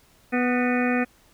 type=harmonic tone with a mistuned harmonic; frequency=246.9 Hz; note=B3; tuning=in tune; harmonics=1 / 2 / 3 / 5 / 6 / 7 / 8 / 9 / 10; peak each=-22 / -28 / -30 / -34 / -33 / -31 / -36 / -37 / -32 dBFS; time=0.32-1.05 s; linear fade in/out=20 ms; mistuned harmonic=7; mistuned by=+66 cents; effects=pink hiss -58 dBFS RMS until 1.33 s